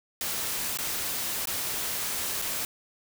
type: noise with dropouts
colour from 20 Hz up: white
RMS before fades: -31 dBFS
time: 0.21-2.65 s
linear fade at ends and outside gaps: 1 ms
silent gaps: 0.773-0.787 / 1.456-1.472 / 2.417-2.421 s
effects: none